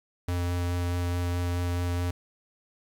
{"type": "tone with vibrato", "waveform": "square", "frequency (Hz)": 88, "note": "F2", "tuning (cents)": 14, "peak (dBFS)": -27, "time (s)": [0.28, 2.11], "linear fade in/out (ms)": 5, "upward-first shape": "sine", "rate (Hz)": 4.7, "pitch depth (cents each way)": 9, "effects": ["9-bit"]}